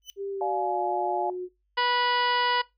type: tone with exponential growth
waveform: 30% pulse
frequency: 3008 Hz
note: F#7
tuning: 28 cents sharp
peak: -30 dBFS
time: 0.02-0.1 s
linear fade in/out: 0 ms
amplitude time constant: 16 ms
type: tone with pitch glide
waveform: sine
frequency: 396 to 363.1 Hz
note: G4 to F#4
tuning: +18 to -33 cents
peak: -30 dBFS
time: 0.16-1.49 s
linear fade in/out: 50 ms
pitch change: -151 cents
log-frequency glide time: 0.3-0.8 s
type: chord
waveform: sine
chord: D diminished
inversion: none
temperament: just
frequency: 587.3 / 704.8 / 845.8 Hz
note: D5 / F5 / Ab5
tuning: 0 / +16 / +31 cents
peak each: -33 / -29 / -29 dBFS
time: 0.41-1.3 s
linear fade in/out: 2 ms
type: harmonic tone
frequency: 489.7 Hz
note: B4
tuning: 15 cents flat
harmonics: 1 / 2 / 3 / 4 / 5 / 6 / 7 / 8 / 9 / 10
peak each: -33 / -25 / -32 / -30 / -41 / -31 / -41 / -43 / -40 / -39 dBFS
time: 1.77-2.62 s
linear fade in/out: 10 ms
effects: noise-tail reverb RT60 0.2 s tail -20 dB re dry + added 50 Hz sine -70 dBFS peak until 2.77 s